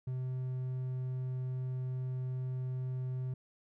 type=tone; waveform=triangle; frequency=128.4 Hz; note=C3; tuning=32 cents flat; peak=-32 dBFS; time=0.07-3.34 s; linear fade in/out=5 ms; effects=none